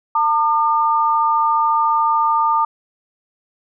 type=tone pair together; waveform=sine; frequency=903.5 / 1206 Hz; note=A5 / D6; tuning=+46 / +46 cents; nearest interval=perfect fourth; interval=500 cents; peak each=-16 dBFS; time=0.15-2.65 s; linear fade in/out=5 ms; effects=none